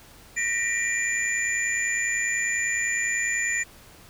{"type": "tone cluster", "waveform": "sine", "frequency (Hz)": [1841, 1951, 2377, 7020], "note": ["A#6", "B6", "D7", "A8"], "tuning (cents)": [-22, -22, 20, -5], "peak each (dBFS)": -28, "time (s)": [0.36, 3.64], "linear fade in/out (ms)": 20, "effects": ["tanh soft clip ceiling -16 dBFS", "pink hiss -50 dBFS RMS until 4.09 s"]}